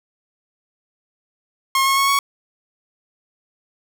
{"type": "tone with pitch steps", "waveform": "sawtooth", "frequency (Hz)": [1076, 1088.5, 1101.2, 1113.9], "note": ["C6", "C#6", "C#6", "C#6"], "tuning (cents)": [48, -32, -12, 8], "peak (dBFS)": -11, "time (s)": [1.75, 2.19], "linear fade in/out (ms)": 2, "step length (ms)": 110, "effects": []}